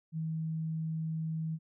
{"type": "tone", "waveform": "sine", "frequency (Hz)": 160, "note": "D#3", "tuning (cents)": 49, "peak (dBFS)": -32, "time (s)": [0.12, 1.59], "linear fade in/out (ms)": 50, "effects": []}